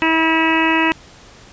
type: harmonic tone with a mistuned harmonic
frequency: 323.3 Hz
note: E4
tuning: 34 cents flat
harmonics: 1 / 2 / 3 / 4 / 5 / 6 / 7 / 8 / 9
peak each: -17 / -27 / -19 / -27 / -25 / -21 / -28 / -20 / -28 dBFS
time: 0.02-0.92 s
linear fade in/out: 0 ms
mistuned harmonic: 9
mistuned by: -18 cents
effects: pink hiss -43 dBFS RMS until 1.52 s + resampled to 16000 Hz